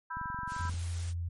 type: chord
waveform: sine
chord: E minor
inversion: second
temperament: just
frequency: 988.9 / 1318.5 / 1582.2 Hz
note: B5 / E6 / G6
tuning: +2 / 0 / +16 cents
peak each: -37 / -42 / -41 dBFS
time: 0.1-0.7 s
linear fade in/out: 10 ms
type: click train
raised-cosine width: 5 ms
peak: -32 dBFS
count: 14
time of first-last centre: 0.17-0.74 s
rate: 22.8 Hz
type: noise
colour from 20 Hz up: white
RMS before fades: -47 dBFS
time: 0.47-1.14 s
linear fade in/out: 50 ms
type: tone with vibrato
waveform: sine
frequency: 85.7 Hz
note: F2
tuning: 32 cents flat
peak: -32 dBFS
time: 0.59-1.29 s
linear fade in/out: 10 ms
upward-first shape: triangle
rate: 17 Hz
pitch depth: 22 cents each way
effects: MP3 48 kbps